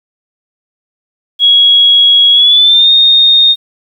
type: tone with pitch glide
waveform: sine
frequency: 3322 to 3686 Hz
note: G#7 to A#7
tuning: 0 to -20 cents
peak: -3 dBFS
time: 1.39-3.56 s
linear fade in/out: 50 ms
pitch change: +180 cents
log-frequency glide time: 2.32-2.91 s
effects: 7-bit